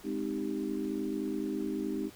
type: chord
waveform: sine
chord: Ab major seventh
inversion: none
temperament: equal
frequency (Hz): 207.7 / 261.6 / 311.1 / 392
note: Ab3 / C4 / Eb4 / G4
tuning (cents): 0 / 0 / 0 / 0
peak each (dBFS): -38 / -37 / -35 / -38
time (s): 0.03-2.11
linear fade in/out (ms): 50
effects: pink hiss -54 dBFS RMS until 2.15 s